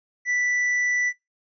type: tone with tanh clipping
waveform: sine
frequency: 1972 Hz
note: B6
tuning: 3 cents flat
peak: -22 dBFS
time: 0.25-1.13 s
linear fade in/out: 50 ms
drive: 6 dB
effects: noise-tail reverb RT60 0.2 s tail -21 dB re dry + resampled to 16000 Hz